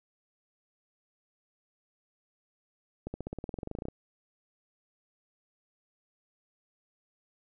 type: accelerating click train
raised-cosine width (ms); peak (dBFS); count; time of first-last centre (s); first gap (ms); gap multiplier
2; -23; 18; 3.07-3.885; 70; 0.95
effects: none